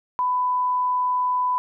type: tone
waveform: sine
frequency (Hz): 998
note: B5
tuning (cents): +18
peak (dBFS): -19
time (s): 0.19-1.58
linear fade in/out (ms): 0
effects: none